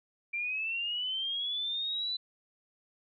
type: linear sweep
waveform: sine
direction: up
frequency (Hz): 2349 to 4015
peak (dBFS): -31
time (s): 0.33-2.17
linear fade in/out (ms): 10
effects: none